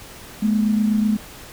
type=tone pair together; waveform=sine; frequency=212 / 240 Hz; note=G#3 / B3; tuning=+36 / -49 cents; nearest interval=major second; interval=215 cents; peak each=-16 / -24 dBFS; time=0.42-1.17 s; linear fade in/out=10 ms; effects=pink hiss -40 dBFS RMS until 1.52 s